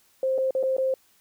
sine tone with dropouts, 526 Hz, C5, 9 cents sharp, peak -21 dBFS, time 0.23-0.94 s, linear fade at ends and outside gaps 2 ms, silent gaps 0.38-0.384 / 0.508-0.55 / 0.629-0.635 / 0.767-0.782 s, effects white hiss -62 dBFS RMS until 1.2 s

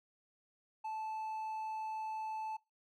sine tone with hard clipping, 874 Hz, A5, 12 cents flat, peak -39 dBFS, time 0.84-2.57 s, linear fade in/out 10 ms, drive 3 dB, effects noise-tail reverb RT60 0.2 s tail -20 dB re dry

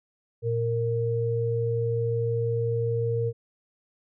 sine tone pair together, 115.7 / 463.3 Hz, A#2 / A#4, -13 / -11 cents, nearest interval 2 octaves, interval 2402 cents, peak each -26 dBFS, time 0.42-3.33 s, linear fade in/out 50 ms, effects none

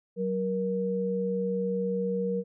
sine tone pair together, 187.6 / 472.7 Hz, F#3 / A#4, +24 / +24 cents, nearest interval octave + major third, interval 1600 cents, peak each -30 / -28 dBFS, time 0.16-2.44 s, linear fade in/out 50 ms, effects none

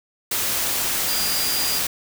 sine tone in noise, 4817 Hz, D8, 43 cents sharp, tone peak -25 dBFS, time 1.08-1.79 s, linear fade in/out 5 ms, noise white, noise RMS -23 dBFS, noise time 0.31-1.87 s, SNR -5 dB, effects none

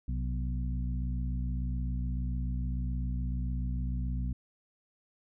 harmonic tone with a mistuned harmonic, 61.7 Hz, B1, 1 cent flat, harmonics 1 / 2 / 3 / 4, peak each -31 / -37 / -41 / -43 dBFS, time 0.08-4.33 s, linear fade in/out 5 ms, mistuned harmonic 2, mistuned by +72 cents, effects none

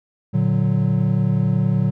triangle chord, Bb augmented, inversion none, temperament equal with one note detuned, 116.07 / 146.83 / 185 Hz, Bb2 / D3 / F#3, -7 / 0 / 0 cents, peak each -18 dBFS, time 0.33-1.91 s, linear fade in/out 20 ms, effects none

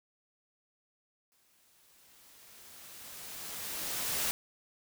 white noise with exponential growth, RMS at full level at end -31 dBFS, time 1.32-4.31 s, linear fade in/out 0 ms, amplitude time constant 650 ms, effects none

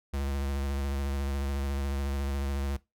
square tone with vibrato, 69.3 Hz, C#2, in tune, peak -30 dBFS, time 0.13-2.77 s, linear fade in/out 10 ms, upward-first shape square, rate 14 Hz, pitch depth 28 cents each way, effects noise-tail reverb RT60 0.2 s tail -19 dB re dry

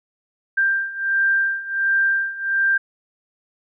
sine beating tone pair, 1582 / 1583.4 Hz, G6 / G6, +15 / +17 cents, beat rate 1.4 Hz, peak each -22 / -19 dBFS, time 0.57-2.78 s, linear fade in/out 10 ms, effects none

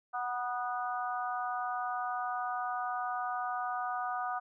harmonic tone with a mistuned harmonic, 246.4 Hz, B3, 4 cents flat, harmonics 3 / 4 / 5 / 6, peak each -35 / -42 / -37 / -42 dBFS, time 0.13-4.4 s, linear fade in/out 20 ms, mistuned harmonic 4, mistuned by -24 cents, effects none

